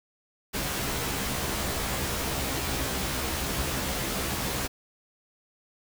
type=noise with comb filter; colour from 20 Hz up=pink; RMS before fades=-30 dBFS; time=0.53-4.68 s; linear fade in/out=20 ms; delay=15 ms; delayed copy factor=+0.8; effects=none